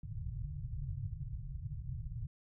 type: low-pass noise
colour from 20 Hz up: white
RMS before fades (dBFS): -41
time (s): 0.03-2.27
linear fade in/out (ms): 5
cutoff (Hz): 150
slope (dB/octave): 96
effects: none